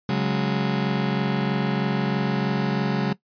35% pulse chord, C# suspended fourth, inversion none, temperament just, 138.59 / 184.79 / 207.9 Hz, C#3 / F#3 / G#3, 0 / -2 / +2 cents, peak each -24 dBFS, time 0.09-3.13 s, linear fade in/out 2 ms, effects noise-tail reverb RT60 0.1 s tail -18 dB re dry + resampled to 11025 Hz

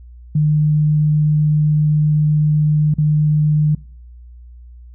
sine tone with dropouts, 151.3 Hz, D#3, 48 cents flat, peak -11 dBFS, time 0.35-3.75 s, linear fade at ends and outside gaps 5 ms, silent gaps 2.94-2.983 s, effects noise-tail reverb RT60 0.5 s tail -22 dB re dry + added 60 Hz sine -36 dBFS peak until 4.94 s

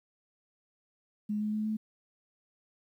sine tone with pitch steps, 210 / 212.2 / 214.4 / 216.7 Hz, G#3 / G#3 / A3 / A3, +19 / +38 / -45 / -26 cents, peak -29 dBFS, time 1.29-1.77 s, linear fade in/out 10 ms, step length 120 ms, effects 11-bit

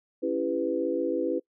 sine chord, C# half-diminished seventh, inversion none, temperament just, 277.2 / 332.6 / 399.1 / 498.9 Hz, C#4 / E4 / G4 / B4, 0 / +16 / +31 / +17 cents, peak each -32 / -29 / -33 / -29 dBFS, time 0.22-1.4 s, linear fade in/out 20 ms, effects noise-tail reverb RT60 0.1 s tail -23 dB re dry

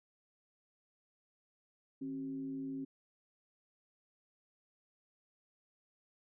sine tone with frequency modulation, 270 Hz, C#4, 45 cents flat, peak -38 dBFS, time 2.01-2.85 s, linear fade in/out 10 ms, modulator 113 Hz, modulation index 0.36, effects none

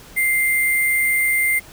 sine tone with sample-and-hold, 2093 Hz, C7, in tune, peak -15 dBFS, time 0.16-1.6 s, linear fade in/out 20 ms, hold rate 11025 Hz, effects pink hiss -43 dBFS RMS until 1.72 s

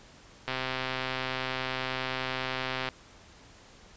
click train, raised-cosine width 0.3 ms, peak -15 dBFS, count 314, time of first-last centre 0.48-2.888 s, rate 130 Hz, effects pink hiss -54 dBFS RMS until 3.96 s + resampled to 16000 Hz

